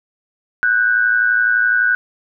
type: tone pair together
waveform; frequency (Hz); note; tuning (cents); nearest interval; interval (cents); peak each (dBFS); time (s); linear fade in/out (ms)
sine; 1481.2 / 1593; F#6 / G6; +1 / +27; minor second; 126; -13 / -18; 0.63-1.95; 0
effects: none